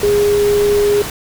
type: tone in noise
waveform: sine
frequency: 410.9 Hz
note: G#4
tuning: 18 cents flat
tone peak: -10 dBFS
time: 0.03-1.02 s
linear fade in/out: 2 ms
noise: pink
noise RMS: -24 dBFS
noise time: 0-1.1 s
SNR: +11 dB
effects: none